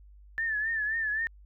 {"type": "tone with vibrato", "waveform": "sine", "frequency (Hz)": 1760, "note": "A6", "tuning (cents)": 0, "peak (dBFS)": -27, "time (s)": [0.38, 1.27], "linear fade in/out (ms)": 0, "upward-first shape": "triangle", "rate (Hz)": 3.8, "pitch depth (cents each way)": 91, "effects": ["added 50 Hz sine -50 dBFS peak until 1.45 s"]}